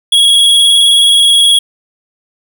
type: tone with vibrato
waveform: square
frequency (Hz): 3322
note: G#7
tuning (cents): 0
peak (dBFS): -5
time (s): 0.12-1.59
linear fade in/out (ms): 5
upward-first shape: square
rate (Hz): 19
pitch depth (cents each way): 17
effects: none